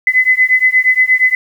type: beating tone pair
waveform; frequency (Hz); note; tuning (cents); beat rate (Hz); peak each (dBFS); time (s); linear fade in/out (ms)
sine; 2018 / 2026.5; B6 / B6; +37 / +44; 8.5; -11; 0.07-1.35; 2
effects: 7-bit